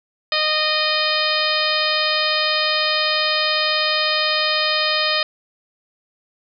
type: harmonic tone with a mistuned harmonic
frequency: 616 Hz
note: D#5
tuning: 17 cents flat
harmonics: 1 / 2 / 3 / 4 / 5 / 6 / 7 / 8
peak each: -25 / -25 / -25 / -25 / -25 / -25 / -25 / -25 dBFS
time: 0.32-5.23 s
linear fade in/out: 2 ms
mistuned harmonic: 7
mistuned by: -35 cents
effects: none